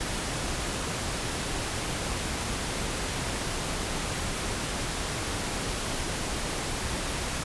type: noise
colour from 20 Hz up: pink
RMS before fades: -31 dBFS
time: 0-7.44 s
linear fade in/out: 10 ms
effects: resampled to 24000 Hz